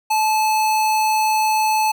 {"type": "tone", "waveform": "square", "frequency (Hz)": 867, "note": "A5", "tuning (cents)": -26, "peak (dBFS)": -16, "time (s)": [0.1, 1.92], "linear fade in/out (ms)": 10, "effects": []}